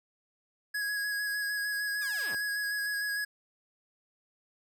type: tone with vibrato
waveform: square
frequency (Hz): 1665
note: G#6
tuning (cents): +4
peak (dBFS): -31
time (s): 0.74-3.25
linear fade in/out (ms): 10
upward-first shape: square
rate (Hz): 6.6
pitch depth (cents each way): 15
type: linear sweep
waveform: 5% pulse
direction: down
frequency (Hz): 1270 to 38.37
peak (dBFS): -31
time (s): 2.01-2.36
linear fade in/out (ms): 10
effects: none